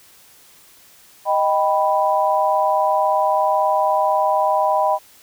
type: chord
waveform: sine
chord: Eb augmented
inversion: none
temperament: equal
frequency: 622.3 / 784 / 987.8 Hz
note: Eb5 / G5 / B5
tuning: 0 / 0 / 0 cents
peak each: -19 dBFS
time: 1.25-4.99 s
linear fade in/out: 50 ms
effects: white hiss -49 dBFS RMS until 5.22 s